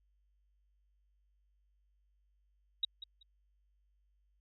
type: tone with echo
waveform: sine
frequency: 3814 Hz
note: A#7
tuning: 39 cents sharp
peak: -28 dBFS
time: 2.83-2.85 s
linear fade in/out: 5 ms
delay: 190 ms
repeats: 2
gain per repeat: -14 dB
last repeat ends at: 3.23 s
effects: added 50 Hz sine -70 dBFS peak until 4.4 s

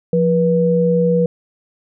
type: tone pair together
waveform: sine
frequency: 173.8 / 485.5 Hz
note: F3 / B4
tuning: -8 / -30 cents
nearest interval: octave + tritone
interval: 1778 cents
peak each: -15 / -14 dBFS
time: 0.13-1.26 s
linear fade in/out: 2 ms
effects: none

